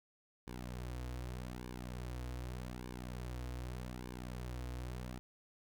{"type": "tone with flanger", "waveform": "sawtooth", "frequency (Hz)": 61.74, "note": "B1", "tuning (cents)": 0, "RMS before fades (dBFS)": -44, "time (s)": [0.47, 5.19], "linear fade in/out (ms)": 0, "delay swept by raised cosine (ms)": [1.5, 5.2], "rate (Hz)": 0.83, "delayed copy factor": -0.75, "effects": []}